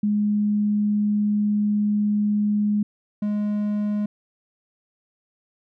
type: tone pair in turn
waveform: sine / triangle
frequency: 208.2 / 208.2 Hz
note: G#3 / G#3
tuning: +5 / +5 cents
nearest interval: unison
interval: 0 cents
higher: neither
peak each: -18 / -19 dBFS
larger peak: first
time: 0.03-2.83 / 3.22-4.06 s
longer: first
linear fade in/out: 5 ms
effects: none